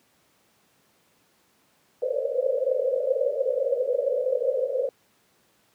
pink band-pass noise, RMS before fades -25 dBFS, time 2.02-4.89 s, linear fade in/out 2 ms, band 490 to 560 Hz, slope 96 dB/octave, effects pink hiss -64 dBFS RMS until 5.74 s + high-pass 150 Hz 12 dB/octave

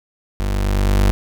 35% pulse tone with level ramp, 49 Hz, G1, in tune, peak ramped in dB -17 to -9 dBFS, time 0.4-1.11 s, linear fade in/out 0 ms, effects none

